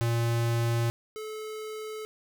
square tone pair in turn, 116.9 / 432.5 Hz, A#2 / A4, +5 / -30 cents, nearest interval octave + major seventh, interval 2265 cents, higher second, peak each -25 / -36 dBFS, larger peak first, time 0.01-0.9 / 1.16-2.05 s, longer neither, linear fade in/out 0 ms, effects none

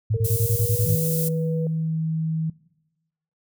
sine tone bursts, 108.2 Hz, A2, 29 cents flat, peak -18 dBFS, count 9, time 0.1-0.955 s, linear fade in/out 10 ms, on 71 ms, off 27 ms
sine tone with pitch glide, 454.4 to 489.8 Hz, A#4 to B4, -44 to -14 cents, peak -28 dBFS, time 0.14-1.67 s, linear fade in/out 2 ms, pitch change +130 cents, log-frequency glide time 0.24-0.92 s
white high-pass noise, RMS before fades -28 dBFS, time 0.24-1.29 s, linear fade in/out 10 ms, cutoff 9700 Hz, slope 12 dB/octave
sine tone, 160 Hz, D#3, 49 cents sharp, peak -22 dBFS, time 0.86-2.5 s, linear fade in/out 5 ms
effects noise-tail reverb RT60 1.0 s tail -21 dB re dry

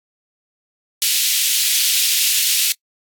pink high-pass noise, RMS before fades -17 dBFS, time 1.02-2.72 s, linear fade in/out 0 ms, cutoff 2800 Hz, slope 24 dB/octave, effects noise-tail reverb RT60 0.1 s tail -26 dB re dry + AAC 64 kbps

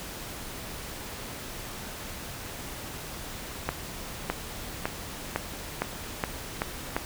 accelerating click train, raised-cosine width 0.5 ms, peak -11 dBFS, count 8, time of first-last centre 3.69-6.965 s, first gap 610 ms, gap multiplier 0.91, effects pink hiss -39 dBFS RMS until 7.05 s

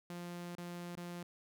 sawtooth tone with dropouts, 174.61 Hz, F3, in tune, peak -39 dBFS, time 0.1-1.23 s, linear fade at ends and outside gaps 2 ms, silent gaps 0.552-0.582 / 0.954-0.973 s, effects none

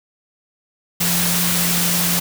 sine tone in noise, 173.8 Hz, F3, 8 cents flat, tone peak -22 dBFS, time 1-2.2 s, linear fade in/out 10 ms, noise white, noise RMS -19 dBFS, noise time 1-2.2 s, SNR -6 dB, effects none

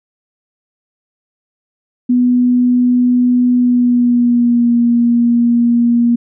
sine tone with pitch glide, 246.9 to 237.1 Hz, B3 to A#3, 0 to +30 cents, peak -8 dBFS, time 2.09-6.16 s, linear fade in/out 10 ms, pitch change -70 cents, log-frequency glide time 3.54-4.74 s, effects none

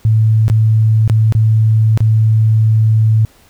sine tone with dropouts, 110 Hz, A2, in tune, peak -7 dBFS, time 0.05-3.25 s, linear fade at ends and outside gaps 0 ms, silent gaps 0.481-0.499 / 1.077-1.098 / 1.324-1.35 / 1.975-2.005 s, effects pink hiss -48 dBFS RMS until 3.49 s

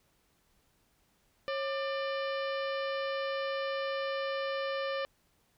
harmonic tone with a mistuned harmonic, 595 Hz, D5, 22 cents sharp, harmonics 1 / 2 / 3 / 4 / 5 / 6 / 7 / 8 / 9, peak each -33 / -39 / -41 / -45 / -45 / -52 / -51 / -53 / -56 dBFS, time 1.48-5.05 s, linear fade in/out 0 ms, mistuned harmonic 1, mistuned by -150 cents, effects pink hiss -71 dBFS RMS until 5.57 s

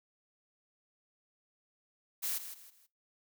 blue noise with echo, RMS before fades -35 dBFS, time 2.22-2.39 s, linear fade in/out 20 ms, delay 160 ms, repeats 3, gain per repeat -10 dB, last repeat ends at 2.87 s, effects noise-tail reverb RT60 0.2 s tail -18 dB re dry

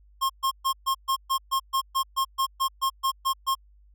square tone bursts, 1071 Hz, C6, 40 cents sharp, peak -22 dBFS, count 16, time 0.21-3.552 s, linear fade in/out 20 ms, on 87 ms, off 130 ms, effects added 50 Hz sine -53 dBFS peak until 3.94 s

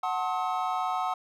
triangle chord, F# diminished seventh, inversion none, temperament just, 740 / 888 / 1065.6 / 1278.7 Hz, F#5 / A5 / C6 / Eb6, 0 / +16 / +31 / +47 cents, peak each -28 / -33 / -32 / -31 dBFS, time 0.03-1.14 s, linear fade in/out 5 ms, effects none

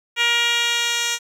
10% pulse tone with band-pass filter sweep, 472.7 Hz, A#4, 24 cents sharp, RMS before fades -20 dBFS, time 0.16-1.19 s, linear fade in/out 50 ms, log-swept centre 2800 to 5100 Hz, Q 1.7, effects 8-bit

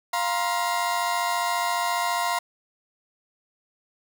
35% pulse chord, F suspended fourth, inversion none, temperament equal with one note detuned, 698.5 / 951.9 / 1046.5 Hz, F5 / Bb5 / C6, 0 / +36 / 0 cents, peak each -26 dBFS, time 0.13-2.39 s, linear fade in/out 5 ms, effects none

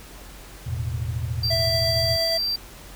sine chord, E suspended fourth, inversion none, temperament just, 82.41 / 109.88 / 123.61 Hz, E2 / A2 / B2, 0 / -2 / +2 cents, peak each -29 dBFS, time 0.66-2.17 s, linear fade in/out 10 ms
triangle tone, 4699 Hz, D8, in tune, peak -21 dBFS, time 1.43-2.56 s, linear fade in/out 5 ms
square tone with tremolo, 661 Hz, E5, 5 cents sharp, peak -24 dBFS, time 1.5-2.38 s, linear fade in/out 10 ms, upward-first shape sine, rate 8.6 Hz, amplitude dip 25%
effects added 47 Hz sine -44 dBFS peak until 2.95 s + pink hiss -44 dBFS RMS until 2.95 s

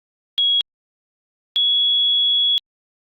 sine tone pair in turn, 3322 / 3361 Hz, G#7 / G#7, 0 / +20 cents, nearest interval unison, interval 20 cents, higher second, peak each -14 / -14 dBFS, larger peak neither, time 0.38-0.61 / 1.56-2.58 s, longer second, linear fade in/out 0 ms, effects Opus 48 kbps

